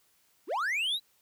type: linear sweep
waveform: triangle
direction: up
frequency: 247.9 to 4014 Hz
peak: -26 dBFS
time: 0.47-1 s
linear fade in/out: 50 ms
effects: white hiss -68 dBFS RMS until 1.21 s